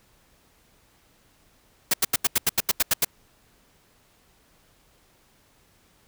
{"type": "noise bursts", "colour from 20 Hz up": "white", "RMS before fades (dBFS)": -20, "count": 11, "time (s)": [1.91, 3.048], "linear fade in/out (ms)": 5, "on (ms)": 28, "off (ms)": 83, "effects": ["pink hiss -61 dBFS RMS until 6.07 s"]}